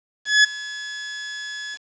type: tone with ADSR envelope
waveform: sawtooth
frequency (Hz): 1700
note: G#6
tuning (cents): +40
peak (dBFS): -6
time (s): 0.25-1.78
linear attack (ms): 190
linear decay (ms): 11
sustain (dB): -20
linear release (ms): 44
effects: resampled to 16000 Hz + 7-bit